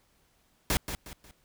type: noise with echo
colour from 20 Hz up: pink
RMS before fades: -26 dBFS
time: 0.7-0.77 s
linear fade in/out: 0 ms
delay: 180 ms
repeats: 3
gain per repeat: -9 dB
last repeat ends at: 1.31 s
effects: pink hiss -68 dBFS RMS until 1.44 s